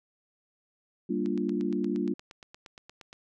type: chord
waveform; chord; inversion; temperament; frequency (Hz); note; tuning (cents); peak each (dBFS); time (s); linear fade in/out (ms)
sine; G minor seventh; none; equal; 196 / 233.1 / 293.7 / 349.2; G3 / Bb3 / D4 / F4; 0 / 0 / 0 / 0; -32; 1.09-2.14; 10
type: click train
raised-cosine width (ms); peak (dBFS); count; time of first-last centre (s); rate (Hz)
0.2; -29; 17; 1.26-3.129; 8.56
effects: none